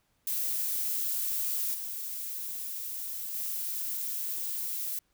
violet noise with level steps, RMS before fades -31 / -37 / -34 dBFS, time 0.27-4.99 s, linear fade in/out 2 ms, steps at 1.73 / 3.33 s, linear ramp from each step 20 ms, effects pink hiss -73 dBFS RMS until 5.13 s

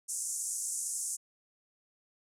white band-pass noise, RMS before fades -36 dBFS, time 0.08-1.17 s, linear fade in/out 20 ms, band 6300 to 10000 Hz, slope 48 dB/octave, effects none

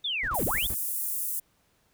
sine linear two-way sweep, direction down then up, 3665 to 55 to 3665 Hz, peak -27 dBFS, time 0.04-0.67 s, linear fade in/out 10 ms, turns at 0.45 s
brown noise bursts, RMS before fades -37 dBFS, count 7, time 0.23-0.746 s, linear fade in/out 5 ms, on 54 ms, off 23 ms
pink high-pass noise, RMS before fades -31 dBFS, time 0.34-1.4 s, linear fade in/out 10 ms, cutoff 10000 Hz, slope 24 dB/octave
effects pink hiss -68 dBFS RMS until 1.93 s

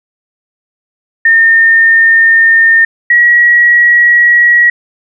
sine tone pair in turn, 1820 / 1914.3 Hz, A#6 / A#6, -42 / +45 cents, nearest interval minor second, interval 87 cents, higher second, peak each -3 dBFS, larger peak neither, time 1.25-2.85 / 3.1-4.7 s, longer neither, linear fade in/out 5 ms, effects none

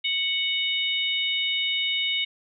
harmonic tone, 740 Hz, F#5, in tune, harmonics 3 / 4 / 5, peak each -28 / -27 / -27 dBFS, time 0.04-2.25 s, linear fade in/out 10 ms, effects none

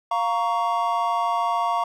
triangle chord, Bb minor, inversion second, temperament just, 699.2 / 932.3 / 1118.8 Hz, F5 / Bb5 / Db6, +2 / 0 / +16 cents, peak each -23 dBFS, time 0.11-1.84 s, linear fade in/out 5 ms, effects none

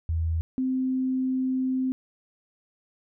sine tone pair in turn, 81.7 / 259.4 Hz, E2 / C4, -15 / -15 cents, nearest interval octave + minor sixth, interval 2000 cents, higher second, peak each -23 dBFS, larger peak neither, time 0.09-0.41 / 0.58-1.92 s, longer second, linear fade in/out 0 ms, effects none

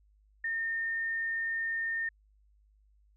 sine tone, 1822 Hz, A#6, 40 cents flat, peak -30 dBFS, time 0.44-2.09 s, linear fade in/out 5 ms, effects added 51 Hz sine -62 dBFS peak until 3.16 s

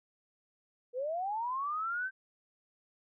sine linear sweep, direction up, 472.6 to 1568 Hz, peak -32 dBFS, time 0.93-2.11 s, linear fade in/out 50 ms, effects none

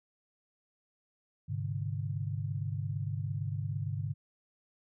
sine tone cluster, 102.4 / 131.3 / 148.8 Hz, G#2 / C3 / D3, -24 / +6 / +23 cents, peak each -35 / -38 / -37 dBFS, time 1.48-4.14 s, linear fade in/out 20 ms, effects none

